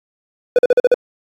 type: tone bursts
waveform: triangle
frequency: 493.9 Hz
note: B4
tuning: in tune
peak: -5 dBFS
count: 6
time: 0.56-0.942 s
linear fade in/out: 2 ms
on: 27 ms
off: 44 ms
effects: AAC 48 kbps